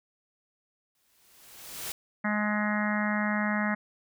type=noise with exponential growth; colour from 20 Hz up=white; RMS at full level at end=-34 dBFS; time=0.95-1.92 s; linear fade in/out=2 ms; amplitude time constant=210 ms
type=harmonic tone; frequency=210 Hz; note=G#3; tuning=19 cents sharp; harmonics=1 / 3 / 4 / 5 / 6 / 7 / 8 / 9 / 10; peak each=-28 / -36 / -37 / -39 / -37 / -38 / -36 / -34 / -39 dBFS; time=2.24-3.75 s; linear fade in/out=10 ms
effects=none